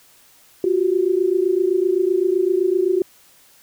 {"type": "tone pair together", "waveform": "sine", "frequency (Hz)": [354, 381.8], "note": ["F4", "G4"], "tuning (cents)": [23, -46], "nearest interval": "minor second", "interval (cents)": 131, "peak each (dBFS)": -18, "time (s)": [0.64, 3.02], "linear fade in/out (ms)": 2, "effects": ["white hiss -52 dBFS RMS until 3.62 s"]}